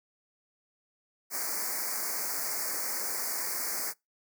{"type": "band-stop noise", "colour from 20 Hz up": "white", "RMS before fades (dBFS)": -33, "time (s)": [1.3, 3.94], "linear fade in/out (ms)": 50, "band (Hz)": [2300, 4500], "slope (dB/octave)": 96, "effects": ["noise-tail reverb RT60 0.2 s tail -25 dB re dry", "high-pass 300 Hz 12 dB/octave"]}